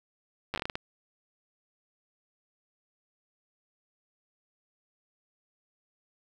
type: slowing click train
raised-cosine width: 0.3 ms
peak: -16 dBFS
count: 9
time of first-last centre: 0.54-0.755 s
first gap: 9 ms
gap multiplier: 1.3
effects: 8-bit